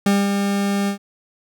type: tone with ADSR envelope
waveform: 40% pulse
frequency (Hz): 200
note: G3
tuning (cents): +35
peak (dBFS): -12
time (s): 0.06-0.98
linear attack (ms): 4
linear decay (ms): 210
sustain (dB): -5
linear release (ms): 99
effects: none